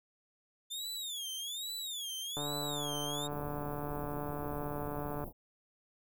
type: tone with vibrato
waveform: sawtooth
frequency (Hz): 3520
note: A7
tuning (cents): 0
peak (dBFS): -35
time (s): 0.7-3.28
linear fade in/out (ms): 20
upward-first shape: sine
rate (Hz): 1.2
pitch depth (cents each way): 210
type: click train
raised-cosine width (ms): 1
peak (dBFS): -26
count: 420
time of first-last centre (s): 2.37-5.24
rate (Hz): 146
type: band-stop noise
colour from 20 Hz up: pink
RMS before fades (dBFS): -45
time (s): 3.28-5.33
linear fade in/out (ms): 50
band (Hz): 870 to 12000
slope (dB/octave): 48
effects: none